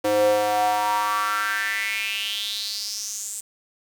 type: tone with high-pass filter sweep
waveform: square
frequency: 104.5 Hz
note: G#2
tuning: 11 cents sharp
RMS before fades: -24 dBFS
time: 0.04-3.41 s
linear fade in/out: 10 ms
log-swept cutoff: 430 to 8100 Hz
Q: 5.7
effects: 7-bit